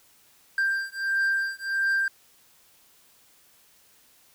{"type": "beating tone pair", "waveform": "triangle", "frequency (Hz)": [1581, 1582.5], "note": ["G6", "G6"], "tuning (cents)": [14, 16], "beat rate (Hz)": 1.5, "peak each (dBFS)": -25, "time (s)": [0.58, 2.08], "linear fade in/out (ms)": 2, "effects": ["white hiss -59 dBFS RMS until 4.34 s"]}